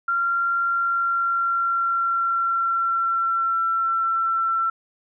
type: tone with pitch glide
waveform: sine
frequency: 1380 to 1345.4 Hz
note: F6 to E6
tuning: -21 to +35 cents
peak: -19 dBFS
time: 0.08-4.7 s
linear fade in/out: 5 ms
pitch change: -44 cents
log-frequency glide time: 0.61-4.12 s
effects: none